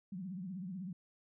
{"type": "tone with vibrato", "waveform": "sine", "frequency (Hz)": 185, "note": "F#3", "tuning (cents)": 0, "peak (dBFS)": -40, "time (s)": [0.12, 0.93], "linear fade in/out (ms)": 5, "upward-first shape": "triangle", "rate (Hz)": 16, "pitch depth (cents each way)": 180, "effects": []}